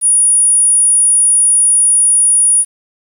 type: tone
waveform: sine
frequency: 9680 Hz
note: D#9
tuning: 49 cents flat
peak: -5 dBFS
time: 0.01-2.65 s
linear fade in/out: 50 ms
effects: tanh soft clip ceiling -4 dBFS + 7-bit